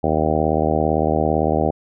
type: harmonic tone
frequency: 77.78 Hz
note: D#2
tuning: in tune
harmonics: 1 / 2 / 3 / 4 / 5 / 6 / 7 / 8 / 9 / 10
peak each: -25 / -25 / -25 / -25 / -25 / -25 / -25 / -25 / -25 / -25 dBFS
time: 0.03-1.71 s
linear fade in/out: 10 ms
effects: none